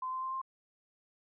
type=tone with pitch steps; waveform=sine; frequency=1030 / 1038.4 / 1046.8 / 1055.3 Hz; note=C6 / C6 / C6 / C6; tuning=-28 / -13 / 0 / +14 cents; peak=-34 dBFS; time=0.02-0.416 s; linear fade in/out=5 ms; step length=99 ms; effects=none